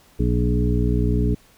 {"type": "harmonic tone with a mistuned harmonic", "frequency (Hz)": 59.9, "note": "A#1", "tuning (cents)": 48, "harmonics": [1, 2, 3, 4, 5, 7], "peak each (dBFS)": [-20, -23, -25, -26, -27, -28], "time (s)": [0.19, 1.35], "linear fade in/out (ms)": 10, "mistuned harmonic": 1, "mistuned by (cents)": -40, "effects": ["pink hiss -54 dBFS RMS until 1.57 s"]}